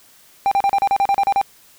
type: tone bursts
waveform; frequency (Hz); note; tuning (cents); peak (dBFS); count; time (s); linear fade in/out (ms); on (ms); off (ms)
triangle; 794; G5; +22; -11; 11; 0.46-1.414; 0; 54; 36
effects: white hiss -50 dBFS RMS until 1.78 s